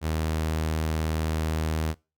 sawtooth tone, 79 Hz, D#2, 27 cents sharp, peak -21 dBFS, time 0.01-1.95 s, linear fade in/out 50 ms, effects noise-tail reverb RT60 0.3 s tail -24 dB re dry

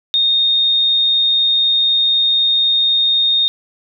sine tone, 3688 Hz, A#7, 19 cents flat, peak -11 dBFS, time 0.14-3.48 s, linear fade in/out 0 ms, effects none

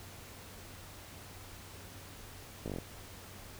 slowing click train, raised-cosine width 2 ms, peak -25 dBFS, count 7, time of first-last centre 2.66-2.786 s, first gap 18 ms, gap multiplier 1.06, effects added 94 Hz sine -54 dBFS peak until 3.59 s + pink hiss -51 dBFS RMS until 3.59 s

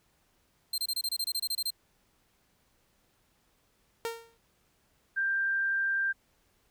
sawtooth tone bursts, 4159 Hz, C8, 11 cents flat, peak -26 dBFS, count 13, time 0.73-1.705 s, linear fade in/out 5 ms, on 51 ms, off 26 ms
sawtooth tone with exponential decay, 460 Hz, A#4, 23 cents flat, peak -25 dBFS, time 4.05-4.37 s, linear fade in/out 0 ms, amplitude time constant 68 ms
sine tone, 1583 Hz, G6, 17 cents sharp, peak -26 dBFS, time 5.16-6.13 s, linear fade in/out 20 ms
effects pink hiss -70 dBFS RMS until 6.7 s

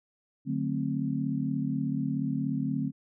sine chord, D dominant seventh, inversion none, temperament just, 146.83 / 183.54 / 220.2 / 264.3 Hz, D3 / F#3 / A3 / C4, 0 / -14 / +2 / +18 cents, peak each -32 / -36 / -33 / -31 dBFS, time 0.45-2.92 s, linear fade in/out 50 ms, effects none

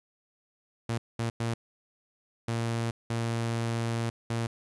sawtooth tone bursts at uneven times, 115.6 Hz, A#2, 14 cents flat, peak -24 dBFS, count 6, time 0.89-0.98 / 1.19-1.3 / 1.4-1.54 / 2.48-2.91 / 3.1-4.1 / 4.3-4.47 s, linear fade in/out 5 ms, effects resampled to 24000 Hz + 11-bit

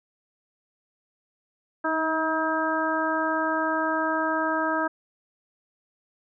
harmonic tone with a mistuned harmonic, 319 Hz, D#4, 43 cents sharp, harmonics 1 / 2 / 3 / 4 / 5, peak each -29 / -29 / -29 / -29 / -29 dBFS, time 1.84-4.88 s, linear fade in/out 10 ms, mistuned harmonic 1, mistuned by -19 cents, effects none

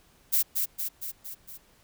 violet noise with echo, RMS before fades -23 dBFS, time 0.32-0.43 s, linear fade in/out 20 ms, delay 230 ms, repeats 5, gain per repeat -4 dB, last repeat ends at 1.58 s, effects pink hiss -61 dBFS RMS until 1.83 s

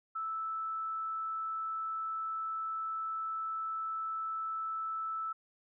sine tone, 1315 Hz, E6, 5 cents flat, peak -34 dBFS, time 0.15-5.33 s, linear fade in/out 10 ms, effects none

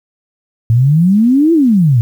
sine exponential two-way sweep, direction up then down, 110 to 342.4 to 110 Hz, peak -6 dBFS, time 0.7-2.01 s, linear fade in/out 0 ms, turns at 1.53 s, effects 7-bit

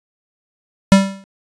square tone with exponential decay, 194.8 Hz, G3, 11 cents flat, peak -3 dBFS, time 0.92-1.24 s, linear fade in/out 0 ms, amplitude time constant 68 ms, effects resampled to 22050 Hz

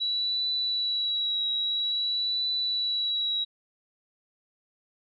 sine tone with vibrato, 3916 Hz, B7, 15 cents flat, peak -25 dBFS, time 0-3.45 s, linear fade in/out 20 ms, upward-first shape triangle, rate 0.5 Hz, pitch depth 28 cents each way, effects none

